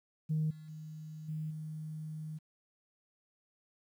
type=tone with level steps; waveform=sine; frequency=155.56 Hz; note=D#3; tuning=in tune; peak=-28 / -47 / -43 / -35 / -39 dBFS; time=0.29-2.39 s; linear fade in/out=20 ms; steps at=0.5 / 0.68 / 1.28 / 1.5 s; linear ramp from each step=10 ms; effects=tanh soft clip ceiling -25 dBFS + 11-bit